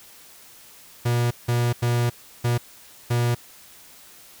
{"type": "tone bursts at uneven times", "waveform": "45% pulse", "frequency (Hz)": 120, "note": "B2", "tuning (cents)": -49, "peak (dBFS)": -19, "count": 5, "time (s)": [[1.05, 1.31], [1.48, 1.73], [1.82, 2.1], [2.44, 2.58], [3.1, 3.35]], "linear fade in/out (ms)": 10, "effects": ["white hiss -48 dBFS RMS until 4.4 s"]}